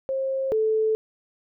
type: tone pair in turn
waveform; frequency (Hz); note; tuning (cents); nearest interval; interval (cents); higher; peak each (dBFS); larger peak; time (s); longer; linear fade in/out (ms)
sine; 534 / 437.5; C5 / A4; +35 / -10; minor third; 345; first; -23 / -19; second; 0.09-0.52 / 0.52-0.95; neither; 0
effects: none